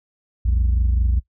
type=tone pair together; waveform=sine; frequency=59.31 / 84.1 Hz; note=A#1 / E2; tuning=+31 / +35 cents; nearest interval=tritone; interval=604 cents; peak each=-14 / -21 dBFS; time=0.45-1.2 s; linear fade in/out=10 ms; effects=noise-tail reverb RT60 0.1 s tail -20 dB re dry + tanh soft clip ceiling -12 dBFS